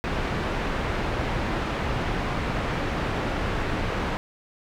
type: low-pass noise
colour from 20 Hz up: pink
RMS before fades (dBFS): -27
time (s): 0.04-4.17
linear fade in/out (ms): 0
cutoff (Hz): 2300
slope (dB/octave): 12
effects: none